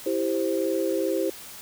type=chord; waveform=sine; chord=C major; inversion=first; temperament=equal; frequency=329.6 / 392 / 523.3 Hz; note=E4 / G4 / C5; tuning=0 / 0 / 0 cents; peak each=-27 dBFS; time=0.06-1.3 s; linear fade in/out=5 ms; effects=white hiss -42 dBFS RMS until 1.61 s